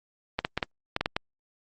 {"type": "clicks", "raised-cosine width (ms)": 0.3, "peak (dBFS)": -10, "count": 8, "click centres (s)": [0.39, 0.449, 0.576, 0.628, 0.964, 1.01, 1.059, 1.165], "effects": ["Opus 32 kbps"]}